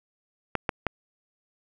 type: clicks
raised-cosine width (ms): 0.5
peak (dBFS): -9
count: 3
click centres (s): 0.553 / 0.692 / 0.867
effects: none